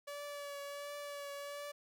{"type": "tone with vibrato", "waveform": "sawtooth", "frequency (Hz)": 573, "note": "D5", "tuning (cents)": -43, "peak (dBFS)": -39, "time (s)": [0.07, 1.72], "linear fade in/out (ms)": 10, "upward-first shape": "triangle", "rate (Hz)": 1.4, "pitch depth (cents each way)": 24, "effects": []}